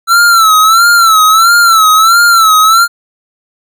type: tone with vibrato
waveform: square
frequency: 1333 Hz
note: E6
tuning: 19 cents sharp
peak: -4 dBFS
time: 0.07-2.88 s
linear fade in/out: 50 ms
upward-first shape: sine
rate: 1.5 Hz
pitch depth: 95 cents each way
effects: none